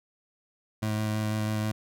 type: tone with vibrato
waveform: 25% pulse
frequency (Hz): 107.7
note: A2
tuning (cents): -37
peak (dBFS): -23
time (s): 0.82-1.72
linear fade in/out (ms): 10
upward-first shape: square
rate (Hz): 6.1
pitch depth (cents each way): 9
effects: none